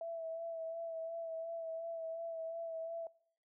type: tone with vibrato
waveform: sine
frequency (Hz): 659.3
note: E5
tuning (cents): 0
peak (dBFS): -39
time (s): 0.01-3.07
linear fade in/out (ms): 2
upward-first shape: sine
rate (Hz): 2.8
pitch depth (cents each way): 26
effects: noise-tail reverb RT60 0.6 s tail -23 dB re dry